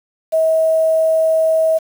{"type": "tone with quantisation", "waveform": "sine", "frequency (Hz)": 642, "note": "E5", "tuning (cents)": -46, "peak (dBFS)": -11, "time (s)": [0.32, 1.79], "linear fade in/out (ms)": 20, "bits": 6, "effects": []}